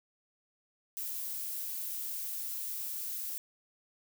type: noise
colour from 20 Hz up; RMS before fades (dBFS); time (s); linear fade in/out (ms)
violet; -38; 0.97-3.38; 0
effects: none